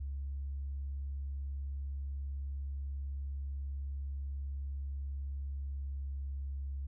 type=tone with pitch glide; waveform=sine; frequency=69.3 to 68.9 Hz; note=C#2 to C#2; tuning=0 to -10 cents; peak=-35 dBFS; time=0-6.87 s; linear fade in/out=10 ms; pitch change=-10 cents; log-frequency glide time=5.57-6.05 s; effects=tanh soft clip ceiling -32 dBFS